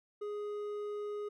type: tone with hard clipping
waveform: triangle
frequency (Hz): 415.3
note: G#4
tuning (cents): 0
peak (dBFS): -38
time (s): 0.21-1.29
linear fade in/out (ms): 10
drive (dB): 9
effects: none